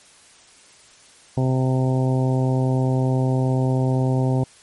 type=harmonic tone; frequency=130 Hz; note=C3; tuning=11 cents flat; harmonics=1 / 2 / 3 / 4 / 5 / 6 / 7; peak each=-18 / -24 / -28 / -30 / -32 / -34 / -35 dBFS; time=1.37-4.44 s; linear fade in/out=5 ms; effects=white hiss -50 dBFS RMS until 4.62 s + MP3 48 kbps